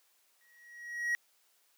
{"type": "tone with exponential growth", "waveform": "triangle", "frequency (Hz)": 1903, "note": "A#6", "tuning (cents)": 35, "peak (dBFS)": -25, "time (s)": [0.41, 1.15], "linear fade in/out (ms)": 0, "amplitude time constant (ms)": 160, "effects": ["white hiss -70 dBFS RMS until 1.77 s", "high-pass 400 Hz 12 dB/octave"]}